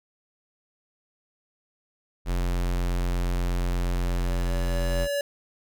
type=tone; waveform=square; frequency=44.19 Hz; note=F1; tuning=21 cents sharp; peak=-24 dBFS; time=2.25-5.08 s; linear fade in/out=50 ms
type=tone with exponential growth; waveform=square; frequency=570 Hz; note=C#5; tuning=48 cents sharp; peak=-24 dBFS; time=3.46-5.21 s; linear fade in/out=2 ms; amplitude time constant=380 ms
effects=none